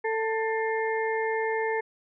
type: harmonic tone with a mistuned harmonic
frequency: 444.6 Hz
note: A4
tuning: 18 cents sharp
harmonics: 1 / 2 / 4 / 5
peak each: -27 / -31 / -33 / -36 dBFS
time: 0.04-1.81 s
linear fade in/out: 10 ms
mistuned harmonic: 5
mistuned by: -81 cents
effects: none